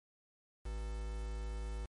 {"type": "tone with quantisation", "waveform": "triangle", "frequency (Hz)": 53.7, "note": "A1", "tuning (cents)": -41, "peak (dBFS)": -36, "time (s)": [0.65, 1.86], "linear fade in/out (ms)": 10, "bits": 8, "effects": ["MP3 48 kbps"]}